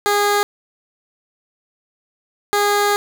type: tone pair in turn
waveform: 15% pulse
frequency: 410 / 410 Hz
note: G#4 / G#4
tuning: -22 / -22 cents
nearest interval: unison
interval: 0 cents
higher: neither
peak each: -8 dBFS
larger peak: neither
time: 0.06-0.43 / 2.53-2.96 s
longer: second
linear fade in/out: 0 ms
effects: none